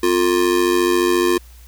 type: tone with amplitude modulation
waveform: square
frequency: 352.3 Hz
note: F4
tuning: 15 cents sharp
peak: -11 dBFS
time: 0.03-1.38 s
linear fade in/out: 5 ms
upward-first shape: sine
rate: 94.3 Hz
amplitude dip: 80%
effects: added 60 Hz sine -40 dBFS peak until 1.67 s + white hiss -50 dBFS RMS until 1.67 s